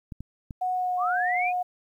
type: clicks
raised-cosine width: 5 ms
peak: -24 dBFS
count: 3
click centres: 0.122 / 0.206 / 0.508 s
type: tone with pitch glide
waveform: sine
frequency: 735 to 723.2 Hz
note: F#5 to F#5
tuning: -12 to -40 cents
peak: -24 dBFS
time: 0.61-1.63 s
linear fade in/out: 10 ms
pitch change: -28 cents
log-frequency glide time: 0.74-0.98 s
type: linear sweep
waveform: sine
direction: up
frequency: 1046.5 to 2515 Hz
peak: -26 dBFS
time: 0.97-1.53 s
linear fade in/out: 50 ms
effects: 10-bit